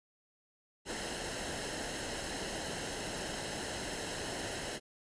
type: noise with comb filter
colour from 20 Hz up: pink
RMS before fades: -39 dBFS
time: 0.85-4.8 s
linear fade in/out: 50 ms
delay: 0.85 ms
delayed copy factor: -0.6
effects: resampled to 22050 Hz